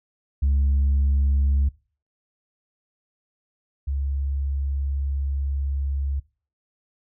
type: tone pair in turn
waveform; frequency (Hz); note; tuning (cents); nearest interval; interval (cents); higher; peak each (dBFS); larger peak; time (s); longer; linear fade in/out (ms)
sine; 69.3 / 69.3; C#2 / C#2; 0 / 0; unison; 0; neither; -15 / -22; first; 0.42-1.69 / 3.87-6.2; second; 10
effects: noise-tail reverb RT60 0.4 s tail -23 dB re dry + tanh soft clip ceiling -15 dBFS